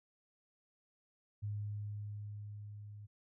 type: tone with level ramp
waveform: sine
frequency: 103.83 Hz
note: G#2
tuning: in tune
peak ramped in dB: -36 to -48 dBFS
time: 1.42-3.07 s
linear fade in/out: 20 ms
effects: none